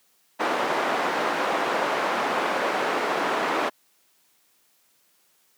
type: band-pass noise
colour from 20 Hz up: white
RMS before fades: -25 dBFS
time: 0.39-3.7 s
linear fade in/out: 20 ms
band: 320 to 1200 Hz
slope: 12 dB/octave
effects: white hiss -64 dBFS RMS until 5.57 s + high-pass 150 Hz 12 dB/octave